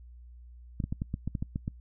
clicks, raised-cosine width 5 ms, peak -19 dBFS, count 10, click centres 0.802 / 0.84 / 0.925 / 1.019 / 1.141 / 1.276 / 1.352 / 1.425 / 1.559 / 1.679 s, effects noise-tail reverb RT60 0.1 s tail -25 dB re dry + added 60 Hz sine -47 dBFS peak until 1.8 s

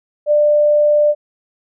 sine tone, 594 Hz, D5, 20 cents sharp, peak -9 dBFS, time 0.26-1.15 s, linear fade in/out 50 ms, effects none

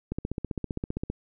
click train, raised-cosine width 3 ms, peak -17 dBFS, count 16, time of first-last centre 0.12-1.1 s, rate 15.3 Hz, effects none

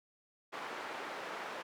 white band-pass noise, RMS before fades -43 dBFS, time 0.52-1.63 s, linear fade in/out 20 ms, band 350 to 1500 Hz, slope 12 dB/octave, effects none

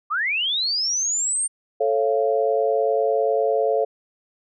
sine linear sweep, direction up, 1129 to 8870 Hz, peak -20 dBFS, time 0.1-1.48 s, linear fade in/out 20 ms
sine chord, A augmented, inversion none, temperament just, 440 / 550 / 687.5 Hz, A4 / C#5 / E#5, 0 / -14 / -27 cents, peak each -21 / -22 / -23 dBFS, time 1.8-3.85 s, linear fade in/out 10 ms
effects none

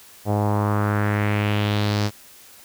sawtooth tone with low-pass filter sweep, 103.83 Hz, G#2, in tune, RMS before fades -21 dBFS, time 0.25-2.11 s, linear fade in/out 50 ms, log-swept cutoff 700 to 5500 Hz, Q 2.6, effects white hiss -47 dBFS RMS until 2.64 s

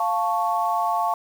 sine chord, F augmented, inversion none, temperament equal, 698.5 / 880 / 1108.7 Hz, F5 / A5 / C#6, 0 / 0 / 0 cents, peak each -24 / -24 / -25 dBFS, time 0-1.14 s, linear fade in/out 2 ms, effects 7-bit

